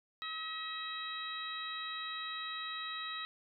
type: harmonic tone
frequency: 640 Hz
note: D#5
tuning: 49 cents sharp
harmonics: 2 / 3 / 4 / 5 / 6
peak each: -43 / -45 / -49 / -52 / -42 dBFS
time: 0.22-3.25 s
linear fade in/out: 0 ms
effects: none